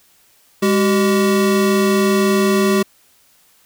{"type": "tone pair together", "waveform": "square", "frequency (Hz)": [203.9, 382.3], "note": ["G#3", "G4"], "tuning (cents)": [-32, -43], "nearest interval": "major seventh", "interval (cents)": 1089, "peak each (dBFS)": -16, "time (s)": [0.62, 2.83], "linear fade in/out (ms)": 10, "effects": ["white hiss -54 dBFS RMS until 3.65 s"]}